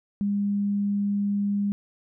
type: tone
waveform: sine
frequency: 202.4 Hz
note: G#3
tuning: 44 cents flat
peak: -22 dBFS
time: 0.21-1.72 s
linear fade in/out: 0 ms
effects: none